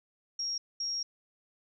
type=tone bursts at uneven times; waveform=sine; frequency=5588 Hz; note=F8; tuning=in tune; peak=-31 dBFS; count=2; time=0.39-0.58 / 0.8-1.03 s; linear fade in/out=5 ms; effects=none